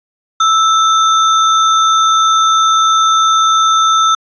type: tone with sample-and-hold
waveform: sine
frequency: 1318.5 Hz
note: E6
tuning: in tune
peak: -7 dBFS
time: 0.4-4.15 s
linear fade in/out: 5 ms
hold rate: 4900 Hz
effects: resampled to 16000 Hz